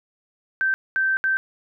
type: tone bursts at uneven times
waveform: sine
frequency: 1555 Hz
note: G6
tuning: 14 cents flat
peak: -18 dBFS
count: 3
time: 0.61-0.74 / 0.96-1.17 / 1.24-1.37 s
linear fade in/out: 0 ms
effects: none